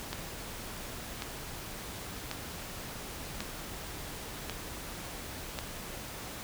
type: click train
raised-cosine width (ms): 0.2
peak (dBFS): -17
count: 6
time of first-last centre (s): 0.13-5.589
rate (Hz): 0.916
effects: pink hiss -42 dBFS RMS until 6.43 s